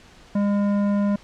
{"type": "tone with tanh clipping", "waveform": "sine", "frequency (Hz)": 202.9, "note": "G#3", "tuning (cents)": -40, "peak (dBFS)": -20, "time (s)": [0.35, 1.16], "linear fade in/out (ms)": 5, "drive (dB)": 13, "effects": ["pink hiss -49 dBFS RMS until 1.23 s", "low-pass 6000 Hz 12 dB/octave"]}